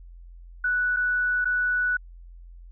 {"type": "tone with dropouts", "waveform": "sine", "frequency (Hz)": 1479, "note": "F#6", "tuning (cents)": -1, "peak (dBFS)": -21, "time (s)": [0.64, 1.97], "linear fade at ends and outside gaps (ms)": 5, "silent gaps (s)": [[0.964, 0.968], [1.446, 1.454]], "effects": ["added 43 Hz sine -42 dBFS peak until 2.71 s"]}